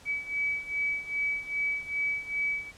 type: beating tone pair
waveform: sine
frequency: 2284 / 2286.5 Hz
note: D7 / D7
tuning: -49 / -47 cents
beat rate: 2.5 Hz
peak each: -33 / -30 dBFS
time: 0.05-2.72 s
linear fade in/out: 50 ms
effects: pink hiss -53 dBFS RMS until 2.77 s + low-pass 9000 Hz 12 dB/octave